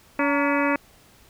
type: harmonic tone with a mistuned harmonic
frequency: 284.1 Hz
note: C#4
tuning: 43 cents sharp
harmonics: 1 / 2 / 3 / 4 / 5 / 6 / 7 / 8 / 9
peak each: -23 / -26 / -28 / -29 / -30 / -31 / -31 / -32 / -33 dBFS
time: 0.19-0.76 s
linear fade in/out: 2 ms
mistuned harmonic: 3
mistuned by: +130 cents
effects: pink hiss -54 dBFS RMS until 1.29 s